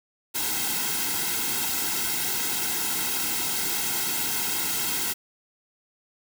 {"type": "noise with comb filter", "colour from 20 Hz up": "white", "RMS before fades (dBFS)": -27, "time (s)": [0.34, 5.14], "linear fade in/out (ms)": 20, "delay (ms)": 1.7, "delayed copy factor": -0.95, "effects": []}